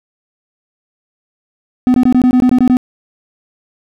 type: tone bursts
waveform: triangle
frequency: 251.8 Hz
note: B3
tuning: 34 cents sharp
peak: -4 dBFS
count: 10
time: 1.87-2.769 s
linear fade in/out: 0 ms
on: 71 ms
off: 21 ms
effects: none